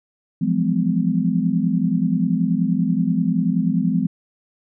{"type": "tone cluster", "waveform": "sine", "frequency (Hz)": [168.6, 179, 207.5, 252.8], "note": ["E3", "F3", "G#3", "B3"], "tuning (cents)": [39, 43, -1, 41], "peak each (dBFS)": -22, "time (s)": [0.41, 4.07], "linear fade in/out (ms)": 10, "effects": []}